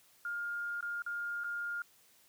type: tone with dropouts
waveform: sine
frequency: 1412 Hz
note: F6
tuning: 19 cents sharp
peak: -35 dBFS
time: 0.25-1.82 s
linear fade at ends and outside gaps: 2 ms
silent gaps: 0.808-0.826 / 1.021-1.063 / 1.437-1.443 s
effects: white hiss -65 dBFS RMS until 2.28 s + high-pass 80 Hz 12 dB/octave